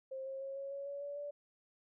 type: tone with pitch steps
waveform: sine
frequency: 530 / 536.8 / 543.6 / 550.6 / 557.6 / 564.8 / 572 / 579.3 Hz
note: C5 / C5 / C#5 / C#5 / C#5 / C#5 / D5 / D5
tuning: +22 / +44 / -34 / -12 / +10 / +32 / -46 / -24 cents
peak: -40 dBFS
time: 0.11-1.31 s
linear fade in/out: 10 ms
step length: 150 ms
effects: none